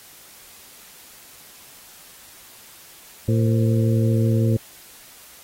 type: harmonic tone with a mistuned harmonic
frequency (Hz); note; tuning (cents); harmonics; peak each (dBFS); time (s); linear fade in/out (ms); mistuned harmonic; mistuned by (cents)
113.2; A2; +50; 1 / 2 / 3 / 4 / 5; -17 / -23 / -27 / -29 / -31; 3.28-4.57; 5; 5; -120
effects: white hiss -46 dBFS RMS until 5.43 s + AAC 48 kbps